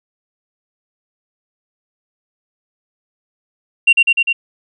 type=tone with echo; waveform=sine; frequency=2759 Hz; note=F7; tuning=22 cents flat; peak=-4 dBFS; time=3.87-3.93 s; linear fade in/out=10 ms; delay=100 ms; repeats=4; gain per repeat=-2 dB; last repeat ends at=4.33 s; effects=tanh soft clip ceiling -2 dBFS